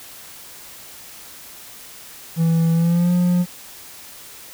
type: tone with pitch glide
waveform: triangle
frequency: 164.81 to 177.66 Hz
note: E3 to F3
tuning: 0 to +30 cents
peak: -12 dBFS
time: 2.36-3.46 s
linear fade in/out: 50 ms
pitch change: +130 cents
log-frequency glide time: 2.73-3.13 s
effects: white hiss -40 dBFS RMS until 4.53 s